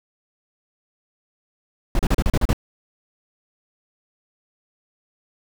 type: noise bursts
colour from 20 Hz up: brown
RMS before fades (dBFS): -17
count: 8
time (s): 1.95-2.531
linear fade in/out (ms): 2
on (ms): 42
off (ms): 35
effects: none